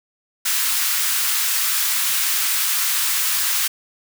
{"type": "high-pass noise", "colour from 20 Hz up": "white", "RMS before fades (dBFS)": -20, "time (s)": [0.45, 3.68], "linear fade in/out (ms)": 10, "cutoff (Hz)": 1100, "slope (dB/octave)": 24, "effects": []}